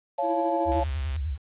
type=chord; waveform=sine; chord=Db augmented; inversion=none; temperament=just; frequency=554.4 / 693 / 866.2 Hz; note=Db5 / F5 / A5; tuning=0 / -14 / -27 cents; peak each=-28 dBFS; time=0.18-0.84 s; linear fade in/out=10 ms
type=tone with tremolo; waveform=triangle; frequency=332.2 Hz; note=E4; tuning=13 cents sharp; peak=-24 dBFS; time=0.22-0.84 s; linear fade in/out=50 ms; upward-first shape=sine; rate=13 Hz; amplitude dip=55%
type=tone with vibrato; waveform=sine; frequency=73.42 Hz; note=D2; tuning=in tune; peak=-26 dBFS; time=0.65-1.38 s; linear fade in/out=50 ms; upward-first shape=sine; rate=10 Hz; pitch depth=220 cents each way
type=click train; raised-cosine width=0.2 ms; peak=-25 dBFS; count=60; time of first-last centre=0.72-1.164 s; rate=133 Hz
effects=resampled to 8000 Hz + 9-bit